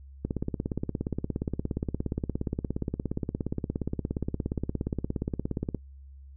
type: click train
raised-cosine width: 3 ms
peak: -16 dBFS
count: 95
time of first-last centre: 0.25-5.747 s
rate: 17.1 Hz
effects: noise-tail reverb RT60 0.1 s tail -22 dB re dry + added 68 Hz sine -45 dBFS peak until 6.36 s